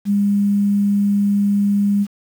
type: tone with quantisation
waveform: sine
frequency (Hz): 202.4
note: G#3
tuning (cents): -44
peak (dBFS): -13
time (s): 0.05-2.07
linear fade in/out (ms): 50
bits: 7
effects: none